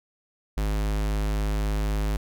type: tone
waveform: square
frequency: 51.91 Hz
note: G#1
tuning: in tune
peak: -24 dBFS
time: 0.57-2.17 s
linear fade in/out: 5 ms
effects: none